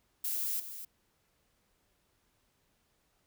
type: noise with echo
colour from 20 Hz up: violet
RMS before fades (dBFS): -34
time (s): 0.24-0.6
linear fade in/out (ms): 5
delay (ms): 250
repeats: 1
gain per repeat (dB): -10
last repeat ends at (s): 0.85
effects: pink hiss -74 dBFS RMS until 3.26 s